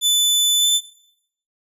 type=tone with pitch glide; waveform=sawtooth; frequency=3500 to 3526 Hz; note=A7 to A7; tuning=-10 to +3 cents; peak=-11 dBFS; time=0.01-0.81 s; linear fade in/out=50 ms; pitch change=+13 cents; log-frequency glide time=0.58-0.68 s; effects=noise-tail reverb RT60 0.7 s tail -17 dB re dry + resampled to 32000 Hz